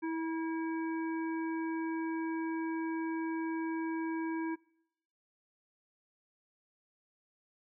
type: harmonic tone with a mistuned harmonic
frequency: 325.6 Hz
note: E4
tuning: 21 cents flat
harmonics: 1 / 3 / 5 / 7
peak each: -33 / -42 / -46 / -50 dBFS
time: 0.02-4.56 s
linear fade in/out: 20 ms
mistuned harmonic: 3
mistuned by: -23 cents
effects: noise-tail reverb RT60 0.8 s tail -24 dB re dry